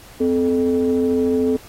triangle ring-modulated tone, 88.2 Hz, F2, 18 cents sharp, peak -10 dBFS, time 0.2-1.57 s, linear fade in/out 10 ms, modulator 346 Hz, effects pink hiss -44 dBFS RMS until 1.68 s + AAC 48 kbps

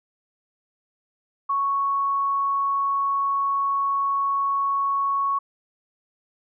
sine tone, 1108.7 Hz, C#6, in tune, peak -20 dBFS, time 1.49-5.39 s, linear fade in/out 10 ms, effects none

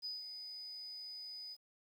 sine tone with ADSR envelope, 4978 Hz, D#8, in tune, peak -38 dBFS, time 0.02-1.57 s, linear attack 32 ms, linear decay 170 ms, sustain -7 dB, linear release 45 ms, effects tanh soft clip ceiling -34 dBFS + 11-bit

